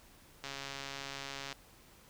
click train, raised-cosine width 0.2 ms, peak -24 dBFS, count 151, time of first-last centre 0.44-1.527 s, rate 138 Hz, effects pink hiss -60 dBFS RMS until 2.09 s

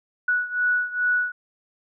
sine beating tone pair, 1471 / 1473.4 Hz, F#6 / F#6, -11 / -8 cents, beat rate 2.4 Hz, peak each -22 / -25 dBFS, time 0.28-1.32 s, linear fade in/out 5 ms, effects none

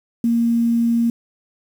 sine tone, 233.1 Hz, A#3, in tune, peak -14 dBFS, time 0.24-1.1 s, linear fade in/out 2 ms, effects 7-bit

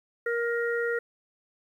harmonic tone, 469.8 Hz, A#4, 13 cents sharp, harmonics 1 / 3 / 4, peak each -27 / -32 / -33 dBFS, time 0.26-0.99 s, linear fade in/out 5 ms, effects 10-bit

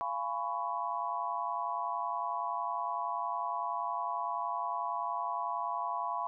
sine chord, C# dominant seventh, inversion first, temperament just, 693 / 831.5 / 997.9 / 1108.7 Hz, E#5 / G#5 / B5 / C#6, -14 / +2 / +18 / 0 cents, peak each -39 / -40 / -35 / -38 dBFS, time 0.01-6.27 s, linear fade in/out 0 ms, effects none

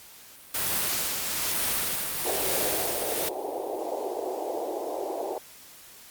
white noise with tremolo, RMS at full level -26 dBFS, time 0.54-3.29 s, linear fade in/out 5 ms, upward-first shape triangle, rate 1.1 Hz, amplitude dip 45%
pink band-pass noise, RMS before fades -32 dBFS, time 2.25-5.38 s, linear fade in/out 2 ms, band 340 to 840 Hz, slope 48 dB/octave
effects white hiss -49 dBFS RMS until 6.1 s + Opus 48 kbps

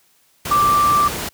sine tone in noise, 1174.7 Hz, D6, in tune, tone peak -12 dBFS, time 0.51-1.08 s, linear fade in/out 5 ms, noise pink, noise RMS -25 dBFS, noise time 0.45-1.29 s, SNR +10 dB, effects white hiss -58 dBFS RMS until 1.33 s + high-pass 60 Hz 12 dB/octave

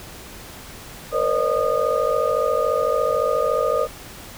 sine tone cluster, 464.4 / 508 / 562 / 616 / 1228 Hz, A#4 / B4 / C#5 / D#5 / D#6, -7 / +49 / +24 / -17 / -23 cents, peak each -24 dBFS, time 1.11-3.88 s, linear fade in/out 50 ms, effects pink hiss -39 dBFS RMS until 4.37 s

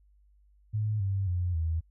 sine tone with pitch steps, 107 / 97.55 / 88.94 / 81.09 Hz, A2 / G2 / F2 / E2, -48 / -8 / +32 / -28 cents, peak -26 dBFS, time 0.73-1.81 s, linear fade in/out 20 ms, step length 270 ms, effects added 50 Hz sine -59 dBFS peak until 1.9 s

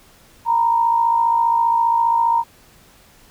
sine tone pair together, 927 / 982 Hz, A#5 / B5, -10 / -10 cents, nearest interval minor second, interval 100 cents, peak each -14 / -22 dBFS, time 0.45-2.44 s, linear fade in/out 50 ms, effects pink hiss -50 dBFS RMS until 3.3 s

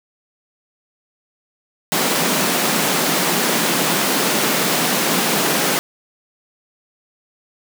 pink high-pass noise, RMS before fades -18 dBFS, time 1.92-5.79 s, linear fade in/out 0 ms, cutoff 160 Hz, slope 48 dB/octave, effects none

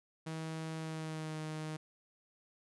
sawtooth tone with pitch glide, 160 to 155.71 Hz, D#3 to D#3, +49 to +2 cents, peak -35 dBFS, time 0.26-1.77 s, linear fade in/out 10 ms, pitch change -47 cents, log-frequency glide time 0.78-1.39 s, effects resampled to 24000 Hz

